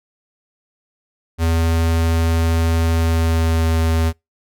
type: tone with pitch glide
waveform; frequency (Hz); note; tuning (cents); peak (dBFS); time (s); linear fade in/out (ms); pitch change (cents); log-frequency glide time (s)
square; 82.4 to 81.45; E2 to E2; 0 to -20; -15; 1.38-4.13; 50; -20; 2.92-3.73
effects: noise-tail reverb RT60 0.2 s tail -26 dB re dry